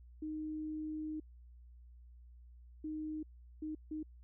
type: tone bursts at uneven times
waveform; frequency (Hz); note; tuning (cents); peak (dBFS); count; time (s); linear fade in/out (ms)
sine; 309.2; D#4; -11; -38; 4; 0.22-1.2 / 2.84-3.23 / 3.62-3.75 / 3.91-4.03; 5
effects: added 60 Hz sine -54 dBFS peak until 4.23 s